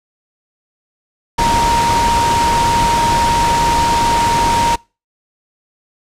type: tone in noise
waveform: sine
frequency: 935 Hz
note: A#5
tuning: 5 cents sharp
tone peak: -12 dBFS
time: 1.38-4.76 s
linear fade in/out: 10 ms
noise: pink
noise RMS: -18 dBFS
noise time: 1.38-4.76 s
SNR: +3 dB
effects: noise-tail reverb RT60 0.3 s tail -25 dB re dry + low-pass 8000 Hz 12 dB/octave